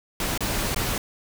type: noise with dropouts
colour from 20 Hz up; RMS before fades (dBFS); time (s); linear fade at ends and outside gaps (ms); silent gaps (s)
pink; -26; 0.2-0.98; 2; 0.377-0.406 / 0.746-0.761
effects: none